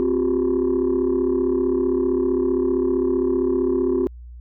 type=chord; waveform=sine; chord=C suspended fourth; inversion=none; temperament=equal with one note detuned; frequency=261.6 / 356.6 / 392 Hz; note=C4 / F4 / G4; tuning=0 / +36 / 0 cents; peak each=-21 / -19 / -21 dBFS; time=0-4.07 s; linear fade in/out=0 ms; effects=tanh soft clip ceiling -13 dBFS + added 60 Hz sine -36 dBFS peak until 4.4 s